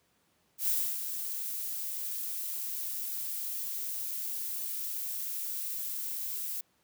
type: noise with ADSR envelope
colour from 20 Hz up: violet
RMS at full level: -28 dBFS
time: 0.58-6.61 s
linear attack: 96 ms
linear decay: 290 ms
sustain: -8 dB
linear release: 6 ms
effects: pink hiss -71 dBFS RMS until 6.83 s + high-pass 100 Hz 12 dB/octave